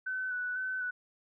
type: tone with vibrato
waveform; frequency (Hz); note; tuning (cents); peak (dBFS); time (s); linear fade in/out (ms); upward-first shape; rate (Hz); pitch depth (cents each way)
sine; 1500; F#6; +23; -32; 0.06-0.91; 10; square; 2; 21
effects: none